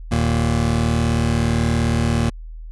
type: tone pair together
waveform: 25% pulse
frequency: 77.36 / 116 Hz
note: D#2 / A#2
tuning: -9 / -8 cents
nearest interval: perfect fifth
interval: 701 cents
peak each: -16 dBFS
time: 0.11-2.3 s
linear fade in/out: 10 ms
effects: added 40 Hz sine -31 dBFS peak until 2.71 s + resampled to 24000 Hz